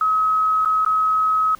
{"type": "tone with dropouts", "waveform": "sine", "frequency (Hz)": 1277, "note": "D#6", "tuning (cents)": 45, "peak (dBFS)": -15, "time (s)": [0.01, 1.55], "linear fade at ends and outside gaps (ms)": 2, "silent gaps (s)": [[0.649, 0.657], [0.849, 0.862]], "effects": ["pink hiss -49 dBFS RMS until 1.59 s"]}